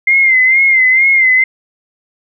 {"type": "tone with vibrato", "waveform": "sine", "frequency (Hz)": 2093, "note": "C7", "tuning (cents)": 0, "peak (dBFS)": -6, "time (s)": [0.07, 1.44], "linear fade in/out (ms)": 5, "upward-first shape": "sine", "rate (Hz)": 2.2, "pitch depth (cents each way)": 62, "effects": []}